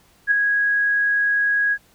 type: tone with ADSR envelope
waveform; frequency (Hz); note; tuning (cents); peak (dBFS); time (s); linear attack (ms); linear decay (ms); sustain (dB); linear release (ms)
sine; 1655; G#6; -6; -11; 0.27-1.78; 44; 5; -5; 57
effects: pink hiss -56 dBFS RMS until 1.94 s